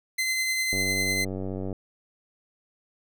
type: tone with tremolo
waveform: sawtooth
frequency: 2060 Hz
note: C7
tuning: 28 cents flat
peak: -20 dBFS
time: 0.18-1.25 s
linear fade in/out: 10 ms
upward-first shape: sine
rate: 10 Hz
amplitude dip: 25%
type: click train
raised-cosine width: 2 ms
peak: -20 dBFS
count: 96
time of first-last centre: 0.73-1.728 s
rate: 95.2 Hz
effects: none